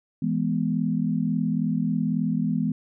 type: chord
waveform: sine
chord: E major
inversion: none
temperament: equal with one note detuned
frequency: 164.81 / 208.4 / 246.9 Hz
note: E3 / G#3 / B3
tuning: 0 / +6 / 0 cents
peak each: -26 dBFS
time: 0.22-2.72 s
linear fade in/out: 5 ms
effects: none